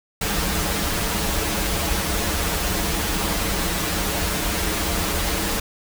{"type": "noise with comb filter", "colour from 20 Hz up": "pink", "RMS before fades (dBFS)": -23, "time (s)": [0.21, 5.6], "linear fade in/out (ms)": 5, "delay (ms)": 7.9, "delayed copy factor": -0.95, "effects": []}